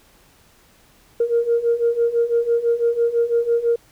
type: beating tone pair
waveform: sine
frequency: 465 / 471 Hz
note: A#4 / A#4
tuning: -4 / +18 cents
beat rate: 6 Hz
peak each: -20 / -17 dBFS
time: 1.2-3.76 s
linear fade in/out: 5 ms
effects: tanh soft clip ceiling -9 dBFS + pink hiss -54 dBFS RMS until 3.91 s